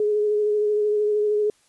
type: tone with vibrato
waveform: sine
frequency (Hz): 420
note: G#4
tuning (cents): +19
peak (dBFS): -18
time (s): 0-1.5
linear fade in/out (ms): 2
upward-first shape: sine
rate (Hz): 13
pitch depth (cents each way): 21
effects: white hiss -61 dBFS RMS until 1.68 s + resampled to 24000 Hz